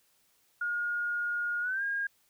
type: tone with pitch glide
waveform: sine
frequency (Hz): 1429 to 1622.6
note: F6 to G#6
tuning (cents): +39 to -41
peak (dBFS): -29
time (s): 0.61-2.07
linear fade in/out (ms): 5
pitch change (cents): +220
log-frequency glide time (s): 1.61-1.83
effects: white hiss -69 dBFS RMS until 2.29 s